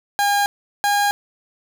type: tone pair in turn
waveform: 30% pulse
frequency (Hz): 811 / 814.8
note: G#5 / G#5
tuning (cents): -41 / -33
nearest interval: unison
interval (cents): 8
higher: second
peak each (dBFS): -13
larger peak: neither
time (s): 0.19-0.46 / 0.84-1.11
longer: neither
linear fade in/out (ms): 0
effects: none